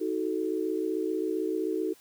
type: tone cluster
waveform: sine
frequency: 316.6 / 372.2 / 439.3 Hz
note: D#4 / F#4 / A4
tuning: +30 / +10 / -3 cents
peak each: -31 / -31 / -32 dBFS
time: 0-1.94 s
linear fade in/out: 20 ms
effects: white hiss -58 dBFS RMS until 2 s